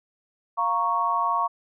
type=chord; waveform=sine; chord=Bb minor; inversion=second; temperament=equal; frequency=698.5 / 932.3 / 1108.7 Hz; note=F5 / Bb5 / Db6; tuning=0 / 0 / 0 cents; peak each=-29 / -26 / -23 dBFS; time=0.57-1.48 s; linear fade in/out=20 ms; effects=none